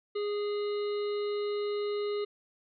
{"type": "harmonic tone", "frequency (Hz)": 413.1, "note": "G#4", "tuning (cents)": -9, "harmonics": [1, 3, 5, 7, 9, 10], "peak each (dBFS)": [-29, -43, -48, -49, -49, -49], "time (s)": [0.15, 2.25], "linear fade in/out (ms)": 10, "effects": ["MP3 96 kbps"]}